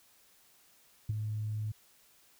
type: tone with ADSR envelope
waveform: sine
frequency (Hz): 107.3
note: A2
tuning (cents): -43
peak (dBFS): -25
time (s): 1.09-1.72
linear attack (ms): 7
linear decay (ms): 20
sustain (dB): -7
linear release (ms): 9
effects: tanh soft clip ceiling -25 dBFS + white hiss -64 dBFS RMS until 2.39 s